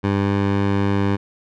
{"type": "tone with low-pass filter", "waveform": "15% pulse", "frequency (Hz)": 99.6, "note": "G2", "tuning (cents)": 28, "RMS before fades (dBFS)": -19, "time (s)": [0.03, 1.17], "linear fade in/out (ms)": 20, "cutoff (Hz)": 2800, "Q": 0.57, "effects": []}